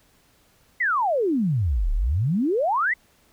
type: exponential two-way sweep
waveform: sine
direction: down then up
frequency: 2093 to 33.53 to 2093 Hz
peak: -19 dBFS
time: 0.8-2.94 s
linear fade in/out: 10 ms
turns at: 1.92 s
effects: pink hiss -60 dBFS RMS until 3.32 s